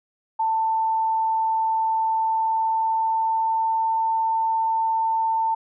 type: tone with pitch glide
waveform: sine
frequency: 890 to 895.7 Hz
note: A5 to A5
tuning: +20 to +31 cents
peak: -19 dBFS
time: 0.39-5.55 s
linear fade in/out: 10 ms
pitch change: +11 cents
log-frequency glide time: 2.19-3.95 s
effects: none